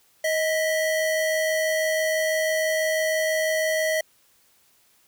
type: tone pair together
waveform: square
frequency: 629.8 / 1975.5 Hz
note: D#5 / B6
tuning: +21 / 0 cents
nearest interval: octave + minor sixth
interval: 1979 cents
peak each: -23 / -28 dBFS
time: 0.24-4.01 s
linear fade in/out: 5 ms
effects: white hiss -61 dBFS RMS until 5.07 s